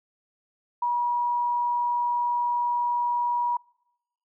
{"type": "tone", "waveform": "sine", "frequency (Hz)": 963, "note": "B5", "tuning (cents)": -44, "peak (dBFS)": -22, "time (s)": [0.82, 3.57], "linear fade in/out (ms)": 5, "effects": ["noise-tail reverb RT60 0.9 s tail -26 dB re dry"]}